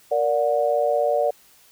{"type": "chord", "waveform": "sine", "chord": "Bb augmented", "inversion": "none", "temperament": "just", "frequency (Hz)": [466.2, 582.7, 728.4], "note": ["Bb4", "D5", "F#5"], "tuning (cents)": [0, -14, -27], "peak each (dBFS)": [-24, -20, -24], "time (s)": [0.11, 1.31], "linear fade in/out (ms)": 10, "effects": ["white hiss -54 dBFS RMS until 1.71 s"]}